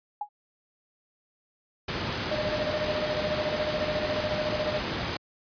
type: tone with exponential decay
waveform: sine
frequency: 829 Hz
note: G#5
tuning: 3 cents flat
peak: -25 dBFS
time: 0.21-0.29 s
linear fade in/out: 5 ms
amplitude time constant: 17 ms
type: noise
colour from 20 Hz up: pink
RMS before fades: -30 dBFS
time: 1.88-5.17 s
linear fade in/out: 5 ms
type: tone with tremolo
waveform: triangle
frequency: 608 Hz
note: D#5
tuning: 40 cents flat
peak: -24 dBFS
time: 2.31-4.8 s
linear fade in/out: 5 ms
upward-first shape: square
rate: 14 Hz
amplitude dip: 60%
effects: high-pass 80 Hz 12 dB/octave + resampled to 11025 Hz